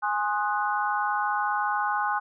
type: chord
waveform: sine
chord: Ab dominant seventh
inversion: none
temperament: equal with one note detuned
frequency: 830.6 / 1058.7 / 1244.5 / 1480 Hz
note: Ab5 / C6 / Eb6 / Gb6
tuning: 0 / +20 / 0 / 0 cents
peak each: -27 / -30 / -31 / -30 dBFS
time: 0.02-2.2 s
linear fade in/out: 20 ms
effects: none